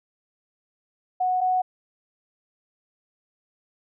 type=tone pair in turn; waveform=sine; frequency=736 / 738.7 Hz; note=F#5 / F#5; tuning=-9 / -3 cents; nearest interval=unison; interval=6 cents; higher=second; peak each=-20 / -19 dBFS; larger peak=second; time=1.2-1.41 / 1.41-1.62 s; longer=neither; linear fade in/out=10 ms; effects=none

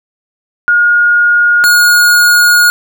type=tone pair in turn; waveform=sine / square; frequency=1431 / 1438.5 Hz; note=F6 / F#6; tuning=+42 / -49 cents; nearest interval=unison; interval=9 cents; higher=second; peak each=-5 dBFS; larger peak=neither; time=0.68-1.64 / 1.64-2.7 s; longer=second; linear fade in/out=0 ms; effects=none

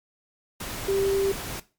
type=tone in noise; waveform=sine; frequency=392 Hz; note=G4; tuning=in tune; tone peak=-21 dBFS; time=0.88-1.32 s; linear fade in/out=5 ms; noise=pink; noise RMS=-34 dBFS; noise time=0.6-1.6 s; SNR=+10 dB; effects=noise-tail reverb RT60 0.3 s tail -17 dB re dry + MP3 96 kbps

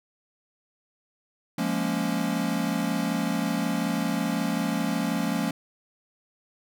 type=chord; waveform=square; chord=Bb minor seventh; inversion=second; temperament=equal; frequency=174.61 / 207.7 / 233.1 / 277.2 Hz; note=F3 / Ab3 / Bb3 / Db4; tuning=0 / 0 / 0 / 0 cents; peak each=-31 dBFS; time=1.58-5.51 s; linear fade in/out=5 ms; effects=none

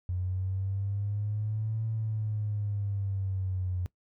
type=linear two-way sweep; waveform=triangle; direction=up then down; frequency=89.7 to 111.8 to 89.7 Hz; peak=-25 dBFS; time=0.09-3.86 s; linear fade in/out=0 ms; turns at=1.86 s; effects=noise-tail reverb RT60 0.1 s tail -22 dB re dry + tanh soft clip ceiling -26 dBFS

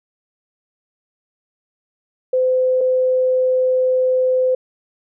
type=tone pair in turn; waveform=sine; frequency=512 / 512 Hz; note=C5 / C5; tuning=-38 / -38 cents; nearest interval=unison; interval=0 cents; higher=neither; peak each=-13 dBFS; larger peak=neither; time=2.33-2.81 / 2.81-4.55 s; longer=second; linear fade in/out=5 ms; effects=none

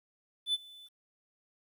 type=tone with ADSR envelope; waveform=triangle; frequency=3500 Hz; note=A7; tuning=10 cents flat; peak=-24 dBFS; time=0.46-0.89 s; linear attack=78 ms; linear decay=30 ms; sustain=-24 dB; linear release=30 ms; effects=11-bit

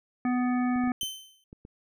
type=harmonic tone; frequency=248.6 Hz; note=B3; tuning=12 cents sharp; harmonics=1 / 3 / 5 / 7 / 9; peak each=-24 / -34 / -38 / -41 / -43 dBFS; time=0.25-0.92 s; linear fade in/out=2 ms
type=clicks; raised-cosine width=3 ms; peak=-32 dBFS; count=6; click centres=0.76 / 0.839 / 0.875 / 1.032 / 1.529 / 1.651 s
type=tone with exponential decay; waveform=sawtooth; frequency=3078 Hz; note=G7; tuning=32 cents flat; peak=-24 dBFS; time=1.01-1.44 s; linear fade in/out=2 ms; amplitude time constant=92 ms
effects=none

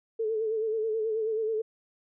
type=tone with vibrato; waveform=sine; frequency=440 Hz; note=A4; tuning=in tune; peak=-26 dBFS; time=0.19-1.62 s; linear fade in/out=10 ms; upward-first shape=sine; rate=9.3 Hz; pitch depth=52 cents each way; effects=none

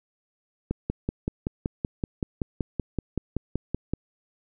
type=click train; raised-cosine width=3 ms; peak=-13 dBFS; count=18; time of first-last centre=0.71-3.936 s; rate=5.27 Hz; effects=none

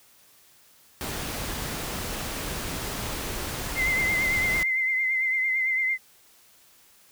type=noise; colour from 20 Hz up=pink; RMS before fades=-32 dBFS; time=1.01-4.63 s; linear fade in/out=0 ms
type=tone with vibrato; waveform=sine; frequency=2073 Hz; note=C7; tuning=17 cents flat; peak=-22 dBFS; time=3.75-5.98 s; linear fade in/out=50 ms; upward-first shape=triangle; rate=8.9 Hz; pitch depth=45 cents each way
effects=white hiss -57 dBFS RMS until 7.11 s

